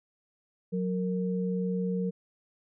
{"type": "tone pair together", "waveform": "sine", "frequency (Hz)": [183.07, 461.3], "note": ["F#3", "A#4"], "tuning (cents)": [-18, -18], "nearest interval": "octave + major third", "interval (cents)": 1600, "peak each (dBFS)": [-28, -33], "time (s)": [0.72, 2.11], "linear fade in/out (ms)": 20, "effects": []}